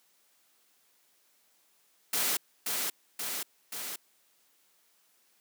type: noise with echo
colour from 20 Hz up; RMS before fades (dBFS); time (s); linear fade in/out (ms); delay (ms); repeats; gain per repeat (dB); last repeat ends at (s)
white; -29; 2.13-2.37; 5; 530; 3; -3; 3.96
effects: white hiss -68 dBFS RMS until 5.4 s + high-pass 200 Hz 12 dB/octave